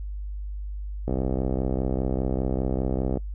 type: click train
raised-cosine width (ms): 2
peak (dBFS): -13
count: 137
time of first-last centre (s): 1.08-3.172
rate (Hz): 65
effects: noise-tail reverb RT60 0.1 s tail -22 dB re dry + added 50 Hz sine -30 dBFS peak until 3.34 s